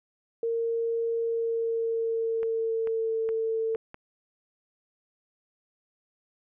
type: tone with pitch glide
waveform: sine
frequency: 460.4 to 447.8 Hz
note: A#4 to A4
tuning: -22 to +30 cents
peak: -25 dBFS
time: 0.43-3.76 s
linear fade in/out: 2 ms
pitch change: -48 cents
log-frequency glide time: 1.19-3.22 s
type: clicks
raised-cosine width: 0.5 ms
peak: -27 dBFS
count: 5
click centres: 2.431 / 2.873 / 3.29 / 3.749 / 3.944 s
effects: none